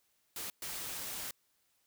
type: noise bursts at uneven times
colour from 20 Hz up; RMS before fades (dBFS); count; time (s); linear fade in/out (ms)
white; -41; 2; 0.36-0.5 / 0.62-1.31; 2
effects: white hiss -75 dBFS RMS until 1.86 s